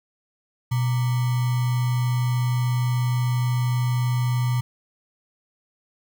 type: tone with sample-and-hold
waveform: sine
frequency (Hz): 123.47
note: B2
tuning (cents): 0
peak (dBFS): -19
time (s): 0.71-4.61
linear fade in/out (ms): 10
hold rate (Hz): 1050
effects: none